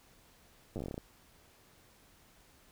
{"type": "slowing click train", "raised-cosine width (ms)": 2, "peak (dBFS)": -26, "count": 12, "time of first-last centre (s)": [0.76, 0.979], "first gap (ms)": 9, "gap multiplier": 1.15, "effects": ["pink hiss -63 dBFS RMS until 2.71 s"]}